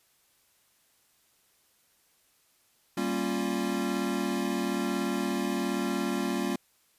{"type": "chord", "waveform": "square", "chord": "G half-diminished seventh", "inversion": "none", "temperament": "equal with one note detuned", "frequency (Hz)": [196, 233.1, 274.2, 349.2], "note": ["G3", "Bb3", "Db4", "F4"], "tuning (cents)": [0, 0, -19, 0], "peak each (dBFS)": -34, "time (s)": [2.97, 6.56], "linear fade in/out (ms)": 5, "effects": ["white hiss -67 dBFS RMS until 6.98 s", "resampled to 32000 Hz"]}